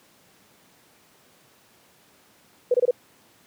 sine tone bursts, 493.9 Hz, B4, in tune, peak -15 dBFS, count 4, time 2.71-2.91 s, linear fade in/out 5 ms, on 32 ms, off 24 ms, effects pink hiss -57 dBFS RMS until 3.46 s + high-pass 150 Hz 12 dB/octave

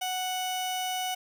sawtooth tone pair together, 740 / 1480 Hz, F#5 / F#6, 0 / 0 cents, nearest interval octave, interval 1200 cents, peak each -26 / -29 dBFS, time 0.01-1.15 s, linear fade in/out 10 ms, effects none

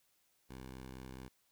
10% pulse tone, 64.7 Hz, C2, 19 cents flat, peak -39 dBFS, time 0.49-1.29 s, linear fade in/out 20 ms, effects white hiss -75 dBFS RMS until 1.51 s

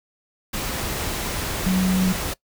sine tone in noise, 186.2 Hz, F#3, 11 cents sharp, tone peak -17 dBFS, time 1.66-2.13 s, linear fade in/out 10 ms, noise pink, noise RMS -27 dBFS, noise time 0.53-2.34 s, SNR +7 dB, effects noise-tail reverb RT60 0.1 s tail -21 dB re dry

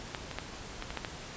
clicks, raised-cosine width 0.3 ms, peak -18 / -22 / -18 / -20 / -21 / -17 / -18 dBFS, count 7, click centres 0.148 / 0.313 / 0.386 / 0.824 / 0.905 / 0.973 / 1.048 s, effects pink hiss -44 dBFS RMS until 1.36 s + resampled to 16000 Hz

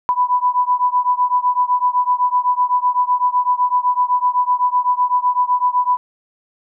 sine beating tone pair, 989 / 996.9 Hz, B5 / B5, +2 / +16 cents, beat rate 7.9 Hz, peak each -16 / -17 dBFS, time 0.09-5.97 s, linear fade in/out 0 ms, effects none

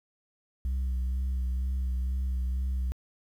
sine tone with vibrato, 64 Hz, C2, 38 cents flat, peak -24 dBFS, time 0.65-2.92 s, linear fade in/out 0 ms, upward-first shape sine, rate 2.1 Hz, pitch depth 30 cents each way, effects tanh soft clip ceiling -26 dBFS + 10-bit

